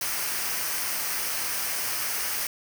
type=noise with comb filter; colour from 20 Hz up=white; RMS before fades=-29 dBFS; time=0.01-2.47 s; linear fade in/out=2 ms; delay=0.27 ms; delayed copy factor=-0.5; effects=none